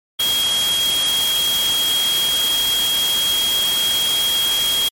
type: tone in noise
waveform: sine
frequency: 3269 Hz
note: G#7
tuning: 28 cents flat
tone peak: -16 dBFS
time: 0.19-4.89 s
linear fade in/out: 10 ms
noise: white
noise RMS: -23 dBFS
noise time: 0.19-4.89 s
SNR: +4 dB
effects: MP3 64 kbps